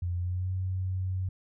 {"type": "tone with pitch glide", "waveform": "sine", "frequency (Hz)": [88, 93.18], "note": ["F2", "F#2"], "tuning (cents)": [14, 13], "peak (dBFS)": -28, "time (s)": [0.02, 1.29], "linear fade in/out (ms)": 5, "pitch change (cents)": 99, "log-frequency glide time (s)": [0.17, 0.51], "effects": []}